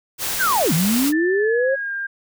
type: noise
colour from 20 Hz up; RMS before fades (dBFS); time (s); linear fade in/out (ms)
white; -24; 0.18-1.13; 50
type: linear two-way sweep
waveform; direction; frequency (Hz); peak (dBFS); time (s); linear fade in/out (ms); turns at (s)
sine; down then up; 1654 to 150.2 to 551; -16; 0.39-1.76; 20; 0.73
type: tone with pitch glide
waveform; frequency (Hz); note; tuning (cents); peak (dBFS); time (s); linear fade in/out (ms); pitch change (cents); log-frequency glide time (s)
sine; 1767 to 1601.7; A6 to G6; +7 to +37; -23; 1.12-2.07; 10; -170; 1.33-1.93
effects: none